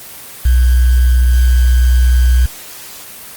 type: tone with sample-and-hold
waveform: sine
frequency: 61.74 Hz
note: B1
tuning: in tune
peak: -6 dBFS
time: 0.45-2.46 s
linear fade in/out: 5 ms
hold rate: 1575 Hz
effects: white hiss -32 dBFS RMS until 3.36 s + Opus 24 kbps